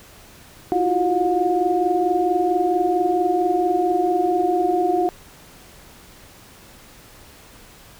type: tone cluster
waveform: sine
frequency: 326 / 350.4 / 370.5 / 719 Hz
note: E4 / F4 / F#4 / F#5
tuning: -19 / +6 / +2 / -50 cents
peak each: -25 / -22 / -23 / -20 dBFS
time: 0.72-5.09 s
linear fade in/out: 0 ms
effects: pink hiss -46 dBFS RMS until 7.99 s